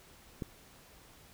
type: click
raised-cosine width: 3 ms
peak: -23 dBFS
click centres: 0.422 s
effects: pink hiss -58 dBFS RMS until 1.33 s